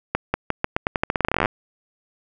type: accelerating click train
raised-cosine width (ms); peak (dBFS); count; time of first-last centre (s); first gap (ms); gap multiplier
0.5; -4; 23; 0.15-1.458; 190; 0.86
effects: none